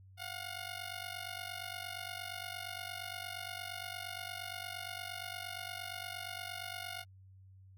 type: ring-modulated tone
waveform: 10% pulse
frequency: 719 Hz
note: F#5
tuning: 50 cents flat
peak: -30 dBFS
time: 0.17-7.05 s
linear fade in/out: 50 ms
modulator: 24.3 Hz
effects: added 95 Hz sine -55 dBFS peak until 7.77 s